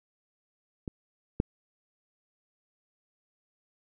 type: clicks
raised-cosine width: 3 ms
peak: -22 / -11 dBFS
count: 2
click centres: 0.878 / 1.401 s
effects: none